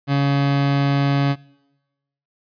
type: tone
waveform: 30% pulse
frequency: 140.3 Hz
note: C#3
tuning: 21 cents sharp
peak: -13 dBFS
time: 0.07-1.36 s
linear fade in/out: 50 ms
effects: noise-tail reverb RT60 1.0 s tail -24 dB re dry + resampled to 11025 Hz